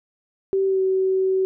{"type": "tone with pitch glide", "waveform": "sine", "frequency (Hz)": [386.7, 379], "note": ["G4", "F#4"], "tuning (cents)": [-24, 42], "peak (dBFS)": -17, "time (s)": [0.53, 1.45], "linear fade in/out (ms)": 0, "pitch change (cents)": -34, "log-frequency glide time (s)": [0.66, 0.81], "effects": []}